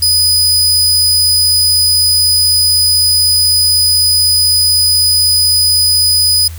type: tone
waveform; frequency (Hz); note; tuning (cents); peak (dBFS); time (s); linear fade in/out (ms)
sawtooth; 4978; D#8; 0; -5; 0.02-6.48; 5
effects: added 82 Hz sine -24 dBFS peak until 6.58 s + white hiss -37 dBFS RMS until 6.58 s